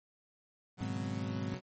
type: chord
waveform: sawtooth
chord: B suspended second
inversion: none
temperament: equal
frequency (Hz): 123.47 / 138.59 / 185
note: B2 / C#3 / F#3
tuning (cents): 0 / 0 / 0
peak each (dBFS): -40 / -43 / -38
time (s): 0.77-1.61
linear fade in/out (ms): 50
type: harmonic tone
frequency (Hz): 52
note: G#1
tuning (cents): +3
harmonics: 2 / 3 / 4 / 5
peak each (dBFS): -39 / -47 / -41 / -41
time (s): 0.81-1.54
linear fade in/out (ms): 0
type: noise with exponential decay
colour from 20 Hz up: blue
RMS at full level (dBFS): -45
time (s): 0.83-0.93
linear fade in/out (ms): 2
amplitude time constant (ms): 21
effects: low-pass 10000 Hz 12 dB/octave + MP3 32 kbps